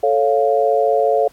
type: chord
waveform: sine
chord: A augmented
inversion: none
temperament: equal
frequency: 440 / 554.4 / 698.5 Hz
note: A4 / C#5 / E#5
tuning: 0 / 0 / 0 cents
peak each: -17 dBFS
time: 0.03-1.28 s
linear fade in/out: 5 ms
effects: pink hiss -52 dBFS RMS until 1.32 s + AAC 64 kbps